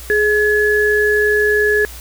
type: tone pair together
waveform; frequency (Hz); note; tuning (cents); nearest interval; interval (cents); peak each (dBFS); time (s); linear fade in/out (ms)
sine; 420.1 / 1699.4; G#4 / G#6; +20 / +39; 2 octaves; 2419; -14; 0.1-1.85; 0
effects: added 60 Hz sine -33 dBFS peak until 2 s + white hiss -36 dBFS RMS until 2 s